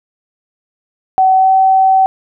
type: tone with pitch glide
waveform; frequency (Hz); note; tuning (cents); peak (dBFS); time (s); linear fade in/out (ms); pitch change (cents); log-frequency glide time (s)
sine; 757 to 764; F#5 to G5; +39 to -45; -6; 1.18-2.06; 0; +16; 1.35-1.52
effects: none